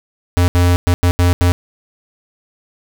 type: tone bursts at uneven times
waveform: square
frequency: 88.3 Hz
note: F2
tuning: 20 cents sharp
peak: -10 dBFS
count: 6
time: 0.37-0.48 / 0.55-0.76 / 0.87-0.94 / 1.03-1.11 / 1.19-1.33 / 1.41-1.52 s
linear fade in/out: 0 ms
effects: none